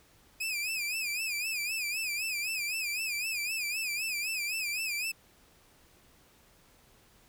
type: tone with vibrato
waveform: sawtooth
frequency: 2489 Hz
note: D#7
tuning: in tune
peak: -28 dBFS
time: 0.4-5.12 s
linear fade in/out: 10 ms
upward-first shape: sine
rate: 3.9 Hz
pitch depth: 120 cents each way
effects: pink hiss -62 dBFS RMS until 7.28 s